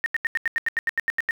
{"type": "tone bursts", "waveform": "sine", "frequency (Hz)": 1841, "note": "A#6", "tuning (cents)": -22, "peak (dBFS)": -19, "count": 13, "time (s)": [0.04, 1.309], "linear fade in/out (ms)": 0, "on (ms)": 21, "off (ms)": 83, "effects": ["8-bit"]}